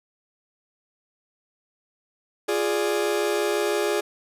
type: chord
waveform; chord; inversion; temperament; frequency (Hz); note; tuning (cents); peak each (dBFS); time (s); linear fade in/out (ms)
40% pulse; D diminished; first; equal; 349.2 / 415.3 / 587.3; F4 / Ab4 / D5; 0 / 0 / 0; -27 / -23 / -28; 2.48-4.01; 10
effects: resampled to 32000 Hz + 9-bit